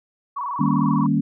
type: tone with vibrato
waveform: sine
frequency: 1048 Hz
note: C6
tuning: 2 cents sharp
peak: -24 dBFS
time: 0.36-1.07 s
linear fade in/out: 10 ms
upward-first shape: square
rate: 20 Hz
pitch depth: 120 cents each way
type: chord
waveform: sine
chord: Eb dominant seventh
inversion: none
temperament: equal with one note detuned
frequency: 155.56 / 198.85 / 233.1 / 277.2 Hz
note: Eb3 / G3 / Bb3 / Db4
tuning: 0 / +25 / 0 / 0 cents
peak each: -22 dBFS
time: 0.59-1.21 s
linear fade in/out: 10 ms
effects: none